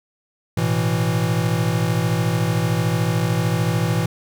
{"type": "chord", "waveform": "square", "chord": "A suspended second", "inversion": "none", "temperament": "equal", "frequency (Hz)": [110, 123.47, 164.81], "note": ["A2", "B2", "E3"], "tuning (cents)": [0, 0, 0], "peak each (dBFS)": [-23, -24, -22], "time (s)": [0.57, 4.06], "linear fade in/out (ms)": 5, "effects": []}